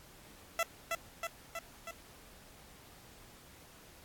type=tone with echo; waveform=15% pulse; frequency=668 Hz; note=E5; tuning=23 cents sharp; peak=-23 dBFS; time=0.59-0.63 s; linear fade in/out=2 ms; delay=320 ms; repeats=4; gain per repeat=-3 dB; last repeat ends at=1.91 s; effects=pink hiss -57 dBFS RMS until 4.04 s + AAC 64 kbps